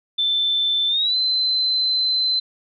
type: tone with pitch glide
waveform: sine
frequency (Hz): 3537 to 4063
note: A7 to B7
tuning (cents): +8 to +48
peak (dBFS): -17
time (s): 0.18-2.4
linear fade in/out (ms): 10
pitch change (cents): +240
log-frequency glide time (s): 0.88-1.16
effects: none